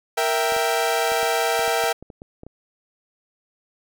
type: chord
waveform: sawtooth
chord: E diminished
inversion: second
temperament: equal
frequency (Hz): 466.2 / 659.3 / 784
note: Bb4 / E5 / G5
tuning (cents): 0 / 0 / 0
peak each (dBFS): -20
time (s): 0.17-1.93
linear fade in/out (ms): 10
type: clicks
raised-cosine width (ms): 2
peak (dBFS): -26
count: 12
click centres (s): 0.522 / 0.565 / 1.119 / 1.23 / 1.593 / 1.679 / 1.839 / 2.026 / 2.102 / 2.219 / 2.434 / 2.466
effects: none